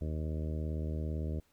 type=harmonic tone; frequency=77.78 Hz; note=D#2; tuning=in tune; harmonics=1 / 2 / 3 / 4 / 5 / 6 / 7 / 8; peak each=-34 / -40 / -44 / -46 / -48 / -50 / -51 / -52 dBFS; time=0.01-1.4 s; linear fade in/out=5 ms; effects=pink hiss -71 dBFS RMS until 1.52 s